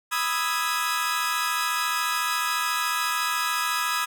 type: chord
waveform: sawtooth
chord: E major seventh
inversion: second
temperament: equal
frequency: 987.8 / 1244.5 / 1318.5 / 1661.2 Hz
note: B5 / D#6 / E6 / G#6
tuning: 0 / 0 / 0 / 0 cents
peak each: -27 / -24 / -27 / -26 dBFS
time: 0.11-4.06 s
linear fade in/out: 20 ms
effects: none